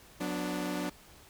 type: chord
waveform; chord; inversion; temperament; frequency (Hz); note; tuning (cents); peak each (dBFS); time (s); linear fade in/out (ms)
sawtooth; B minor; second; equal with one note detuned; 182.34 / 246.9 / 293.7; F#3 / B3 / D4; -25 / 0 / 0; -33 / -36 / -31; 0.2-0.9; 10
effects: pink hiss -56 dBFS RMS until 1.29 s